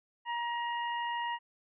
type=harmonic tone; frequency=947 Hz; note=A#5; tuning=27 cents sharp; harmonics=1 / 2 / 3; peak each=-33 / -39 / -43 dBFS; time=0.25-1.39 s; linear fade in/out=50 ms; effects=none